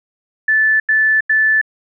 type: tone bursts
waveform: sine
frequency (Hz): 1749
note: A6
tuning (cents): -11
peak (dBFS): -10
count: 3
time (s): 0.48-1.614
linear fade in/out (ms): 5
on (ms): 320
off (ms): 87
effects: none